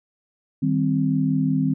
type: chord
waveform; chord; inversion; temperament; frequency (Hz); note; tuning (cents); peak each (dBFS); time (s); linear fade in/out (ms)
sine; C minor; first; equal; 155.56 / 196 / 261.6; Eb3 / G3 / C4; 0 / 0 / 0; -22 / -25 / -21; 0.62-1.74; 10
effects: none